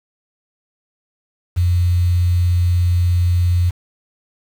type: tone with quantisation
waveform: sine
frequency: 88.3 Hz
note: F2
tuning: 20 cents sharp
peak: -12 dBFS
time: 1.56-3.71 s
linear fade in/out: 20 ms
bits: 6
effects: none